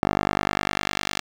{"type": "tone with band-pass filter sweep", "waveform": "10% pulse", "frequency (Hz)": 49.91, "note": "G1", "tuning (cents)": 32, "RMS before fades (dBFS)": -25, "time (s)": [0.03, 1.2], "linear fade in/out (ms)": 0, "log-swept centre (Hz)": [760, 4000], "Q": 0.71, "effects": []}